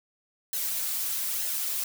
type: noise with flanger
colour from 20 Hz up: blue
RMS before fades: -30 dBFS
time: 0.53-1.84 s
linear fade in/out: 2 ms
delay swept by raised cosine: 0.84 to 5.04 ms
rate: 1.1 Hz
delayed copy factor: -0.5
effects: none